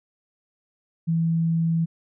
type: tone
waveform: sine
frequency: 164.81 Hz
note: E3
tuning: in tune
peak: -19 dBFS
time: 1.07-1.86 s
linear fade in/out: 20 ms
effects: none